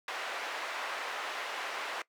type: band-pass noise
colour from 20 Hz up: white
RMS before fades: -38 dBFS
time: 0.08-2.02 s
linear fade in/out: 2 ms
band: 530 to 2000 Hz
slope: 12 dB/octave
effects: noise-tail reverb RT60 0.1 s tail -20 dB re dry + high-pass 300 Hz 12 dB/octave